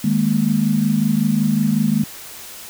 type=chord; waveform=sine; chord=D# suspended fourth; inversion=none; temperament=equal; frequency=155.56 / 207.7 / 233.1 Hz; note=D#3 / G#3 / A#3; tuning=0 / 0 / 0 cents; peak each=-21 / -17 / -19 dBFS; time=0.04-2.04 s; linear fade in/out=5 ms; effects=white hiss -36 dBFS RMS until 2.69 s